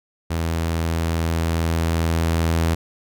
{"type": "tone with level ramp", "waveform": "sawtooth", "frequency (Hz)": 82.41, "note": "E2", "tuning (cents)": 0, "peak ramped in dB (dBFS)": [-17, -13], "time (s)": [0.3, 2.75], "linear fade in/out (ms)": 10, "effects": []}